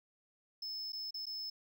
triangle tone with dropouts, 5230 Hz, E8, 15 cents flat, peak -38 dBFS, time 0.62-1.5 s, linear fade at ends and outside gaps 5 ms, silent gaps 0.922-0.93 / 1.108-1.142 / 1.257-1.266 s, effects 13-bit

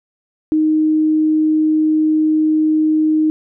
sine tone, 310.8 Hz, D#4, 2 cents flat, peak -11 dBFS, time 0.52-3.3 s, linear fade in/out 0 ms, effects none

